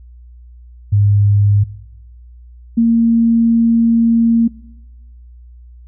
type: tone pair in turn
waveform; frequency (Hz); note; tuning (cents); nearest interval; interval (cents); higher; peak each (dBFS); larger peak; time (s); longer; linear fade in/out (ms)
sine; 102.1 / 230.3; G#2 / A#3; -29 / -21; octave + major second; 1408; second; -8; neither; 0.92-1.64 / 2.77-4.48; second; 10
effects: noise-tail reverb RT60 1.0 s tail -22 dB re dry + added 60 Hz sine -36 dBFS peak until 5.87 s